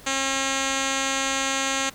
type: tone with low-pass filter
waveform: 5% pulse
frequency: 270 Hz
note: C#4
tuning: 45 cents flat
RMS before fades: -25 dBFS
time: 0.06-1.9 s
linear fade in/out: 10 ms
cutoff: 6300 Hz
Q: 4.7
effects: pink hiss -47 dBFS RMS until 1.94 s